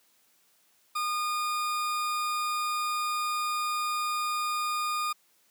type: tone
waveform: 40% pulse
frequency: 1220 Hz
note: D#6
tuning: 34 cents flat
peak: -27 dBFS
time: 0.95-5.13 s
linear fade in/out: 10 ms
effects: white hiss -66 dBFS RMS until 5.5 s + high-pass 150 Hz 12 dB/octave